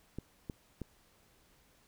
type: clicks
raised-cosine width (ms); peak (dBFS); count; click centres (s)
3; -26; 3; 0.186 / 0.498 / 0.817
effects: pink hiss -67 dBFS RMS until 1.87 s